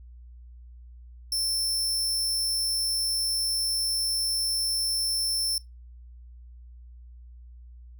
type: tone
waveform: sawtooth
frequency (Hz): 5350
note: E8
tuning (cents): +25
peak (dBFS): -22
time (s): 1.32-5.58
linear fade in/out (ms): 2
effects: noise-tail reverb RT60 0.2 s tail -22 dB re dry + added 60 Hz sine -44 dBFS peak until 7.99 s